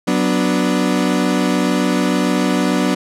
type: chord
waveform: 35% pulse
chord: B minor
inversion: second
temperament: equal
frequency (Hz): 185 / 246.9 / 293.7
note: F#3 / B3 / D4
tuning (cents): 0 / 0 / 0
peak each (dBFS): -17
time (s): 0.07-2.95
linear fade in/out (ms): 10
effects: low-pass 10000 Hz 12 dB/octave